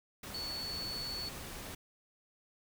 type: tone in noise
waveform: sine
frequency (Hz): 4435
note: C#8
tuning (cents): 0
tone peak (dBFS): -38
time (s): 0.34-1.29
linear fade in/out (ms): 5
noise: pink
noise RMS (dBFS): -45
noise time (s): 0.23-1.75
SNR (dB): +4
effects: none

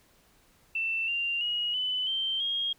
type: tone with pitch steps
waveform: sine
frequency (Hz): 2674 / 2781 / 2893 / 3008 / 3129 / 3254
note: E7 / F7 / F#7 / F#7 / G7 / G#7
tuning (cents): +24 / -8 / -40 / +28 / -4 / -36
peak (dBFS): -27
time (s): 0.75-2.73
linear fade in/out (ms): 5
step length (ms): 330
effects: pink hiss -63 dBFS RMS until 2.78 s

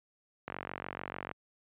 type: click train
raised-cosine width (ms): 0.5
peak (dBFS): -22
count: 40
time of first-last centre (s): 0.48-1.313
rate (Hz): 46.8
effects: high-pass 80 Hz 12 dB/octave + resampled to 8000 Hz

